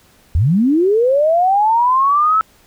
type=linear sweep; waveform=sine; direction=up; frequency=67.9 to 1318.5 Hz; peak=-10 dBFS; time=0.35-2.41 s; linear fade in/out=0 ms; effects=pink hiss -51 dBFS RMS until 2.66 s